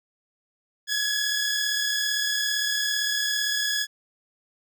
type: tone pair together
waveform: 15% pulse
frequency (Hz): 1654 / 1691.7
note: G#6 / G#6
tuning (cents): -8 / +31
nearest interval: unison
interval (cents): 39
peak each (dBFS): -24 / -18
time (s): 0.87-3.87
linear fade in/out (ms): 50
effects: none